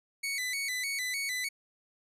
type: tone with vibrato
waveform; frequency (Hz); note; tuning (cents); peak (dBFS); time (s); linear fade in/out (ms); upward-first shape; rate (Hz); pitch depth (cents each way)
sawtooth; 2111; C7; +15; -28; 0.23-1.49; 10; square; 3.3; 92
effects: resampled to 32000 Hz